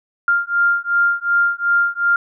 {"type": "beating tone pair", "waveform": "sine", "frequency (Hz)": [1396.9, 1399.6], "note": ["F6", "F6"], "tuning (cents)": [0, 3], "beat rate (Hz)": 2.7, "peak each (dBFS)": -17, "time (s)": [0.28, 2.16], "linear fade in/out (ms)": 2, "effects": []}